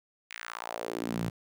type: tone with high-pass filter sweep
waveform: sawtooth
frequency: 57.6 Hz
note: A#1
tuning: 20 cents flat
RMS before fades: -36 dBFS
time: 0.3-1.3 s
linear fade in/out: 10 ms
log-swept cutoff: 2300 to 130 Hz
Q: 2.6
effects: none